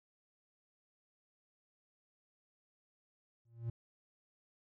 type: tone with exponential growth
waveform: triangle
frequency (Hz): 116.54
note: A#2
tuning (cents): 0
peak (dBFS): -31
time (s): 3.45-3.7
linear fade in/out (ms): 5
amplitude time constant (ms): 54
effects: none